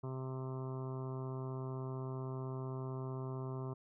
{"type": "harmonic tone", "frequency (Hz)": 130.81, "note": "C3", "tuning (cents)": 0, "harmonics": [1, 2, 3, 4, 5, 6, 7, 8, 9, 10], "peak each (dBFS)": [-40, -49, -46, -59, -53, -61, -56, -54, -57, -63], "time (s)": [0.03, 3.74], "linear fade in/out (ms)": 10, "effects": []}